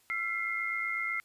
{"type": "tone cluster", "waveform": "sine", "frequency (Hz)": [1355, 2013, 2121], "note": ["E6", "B6", "C7"], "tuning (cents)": [47, 33, 23], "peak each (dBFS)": [-37, -38, -32], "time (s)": [0.1, 1.2], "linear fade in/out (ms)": 0, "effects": ["white hiss -66 dBFS RMS until 1.24 s", "resampled to 32000 Hz"]}